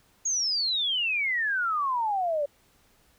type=exponential sweep; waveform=sine; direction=down; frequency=6720 to 560 Hz; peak=-24 dBFS; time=0.25-2.46 s; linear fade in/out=10 ms; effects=pink hiss -63 dBFS RMS until 3.18 s